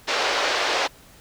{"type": "band-pass noise", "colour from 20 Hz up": "pink", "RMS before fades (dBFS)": -23, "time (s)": [0.07, 0.88], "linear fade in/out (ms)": 20, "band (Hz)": [440, 5300], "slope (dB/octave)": 24, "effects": ["pink hiss -50 dBFS RMS until 1.2 s"]}